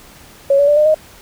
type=tone with pitch steps; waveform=sine; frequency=554.4 / 570.6 / 587.4 / 604.6 / 622.3 Hz; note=C#5 / C#5 / D5 / D#5 / D#5; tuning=0 / +50 / 0 / -50 / 0 cents; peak=-8 dBFS; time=0.5-0.945 s; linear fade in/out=5 ms; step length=89 ms; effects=pink hiss -42 dBFS RMS until 1.21 s